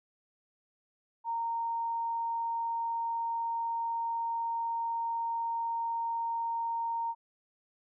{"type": "tone", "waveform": "sine", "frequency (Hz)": 924, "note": "A#5", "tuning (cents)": -16, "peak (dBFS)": -30, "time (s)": [1.24, 7.15], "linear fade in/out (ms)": 50, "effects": []}